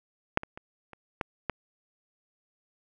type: clicks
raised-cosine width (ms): 0.5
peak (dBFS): -6 / -22 / -26 / -30 / -14 / -13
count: 6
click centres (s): 0.374 / 0.434 / 0.575 / 0.933 / 1.212 / 1.497
effects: none